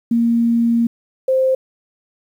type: tone pair in turn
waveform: sine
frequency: 233.1 / 523.3 Hz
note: A#3 / C5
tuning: 0 / 0 cents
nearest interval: octave + major second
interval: 1400 cents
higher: second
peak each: -12 dBFS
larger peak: neither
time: 0.11-0.87 / 1.28-1.55 s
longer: first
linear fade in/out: 5 ms
effects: 8-bit